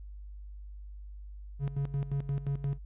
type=tone with tremolo; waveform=triangle; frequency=139.8 Hz; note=C#3; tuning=15 cents sharp; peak=-26 dBFS; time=1.59-2.79 s; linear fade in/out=50 ms; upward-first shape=square; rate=5.7 Hz; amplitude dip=75%; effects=added 50 Hz sine -42 dBFS peak until 2.85 s + resampled to 8000 Hz